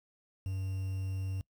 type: tone with quantisation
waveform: triangle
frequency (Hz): 95.2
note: F#2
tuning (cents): +50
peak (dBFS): -31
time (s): 0.46-1.41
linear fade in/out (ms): 0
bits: 9
effects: noise-tail reverb RT60 0.1 s tail -22 dB re dry